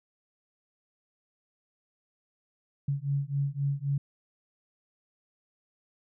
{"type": "beating tone pair", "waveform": "sine", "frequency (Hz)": [138.59, 142.39], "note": ["C#3", "C#3"], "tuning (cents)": [0, 47], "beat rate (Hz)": 3.8, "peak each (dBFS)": -30, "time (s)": [2.88, 3.98], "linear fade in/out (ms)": 5, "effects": []}